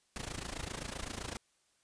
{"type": "noise with amplitude modulation", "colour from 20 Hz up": "pink", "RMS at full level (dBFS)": -38, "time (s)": [0.16, 1.37], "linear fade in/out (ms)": 0, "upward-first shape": "sine", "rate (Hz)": 27.7, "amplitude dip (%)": 85, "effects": ["white hiss -73 dBFS RMS until 1.83 s", "resampled to 22050 Hz"]}